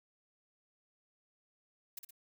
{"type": "noise with echo", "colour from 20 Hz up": "blue", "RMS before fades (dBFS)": -43, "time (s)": [1.97, 1.99], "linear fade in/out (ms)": 5, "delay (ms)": 59, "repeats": 2, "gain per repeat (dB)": -6, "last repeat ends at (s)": 2.108, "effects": []}